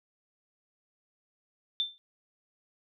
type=tone with exponential decay; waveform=sine; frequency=3558 Hz; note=A7; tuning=19 cents sharp; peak=-23 dBFS; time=1.8-1.98 s; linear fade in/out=0 ms; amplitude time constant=39 ms; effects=none